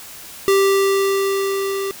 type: tone with level ramp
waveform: square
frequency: 392 Hz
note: G4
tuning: in tune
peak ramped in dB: -12 to -22 dBFS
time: 0.48-1.91 s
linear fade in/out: 0 ms
effects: white hiss -37 dBFS RMS until 2 s